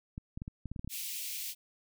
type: clicks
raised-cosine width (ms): 5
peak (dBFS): -27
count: 10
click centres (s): 0.179 / 0.375 / 0.419 / 0.479 / 0.657 / 0.716 / 0.762 / 0.794 / 0.846 / 0.876
type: high-pass noise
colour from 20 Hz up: white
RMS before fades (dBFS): -39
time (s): 0.89-1.55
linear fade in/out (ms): 50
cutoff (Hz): 2200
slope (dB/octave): 48
effects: none